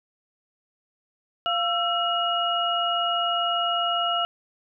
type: tone cluster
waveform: sine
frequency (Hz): 693 / 1340 / 2885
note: F5 / E6 / F#7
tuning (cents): -14 / +28 / -44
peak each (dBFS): -26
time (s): 1.46-4.25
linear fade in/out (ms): 0
effects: none